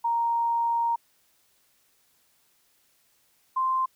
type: tone pair in turn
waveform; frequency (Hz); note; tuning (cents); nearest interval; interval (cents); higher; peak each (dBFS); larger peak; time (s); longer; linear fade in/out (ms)
sine; 932.3 / 1044.1; A#5 / C6; 0 / -4; major second; 196; second; -22; neither; 0.04-0.96 / 3.56-3.86; first; 10
effects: white hiss -66 dBFS RMS until 3.95 s